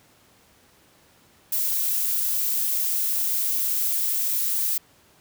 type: noise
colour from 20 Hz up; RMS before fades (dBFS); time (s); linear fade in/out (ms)
violet; -24; 1.52-4.78; 5
effects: pink hiss -57 dBFS RMS until 5.2 s + high-pass 80 Hz 12 dB/octave